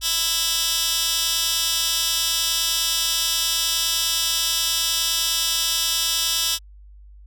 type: tone with high-pass filter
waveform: 15% pulse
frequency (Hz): 329.6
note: E4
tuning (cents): 0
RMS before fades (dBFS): -22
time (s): 0.01-6.59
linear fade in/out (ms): 50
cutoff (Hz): 4000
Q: 1.4
effects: added 50 Hz sine -42 dBFS peak until 7.26 s